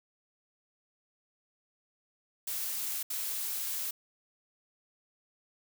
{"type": "noise bursts at uneven times", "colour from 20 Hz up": "blue", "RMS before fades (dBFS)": -35, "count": 2, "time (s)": [[2.47, 3.03], [3.1, 3.91]], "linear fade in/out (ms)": 5, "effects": []}